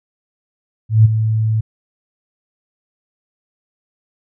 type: tone with ADSR envelope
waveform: sine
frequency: 110 Hz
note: A2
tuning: in tune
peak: -3 dBFS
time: 0.89-1.61 s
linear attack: 160 ms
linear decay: 18 ms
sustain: -10 dB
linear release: 9 ms
effects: none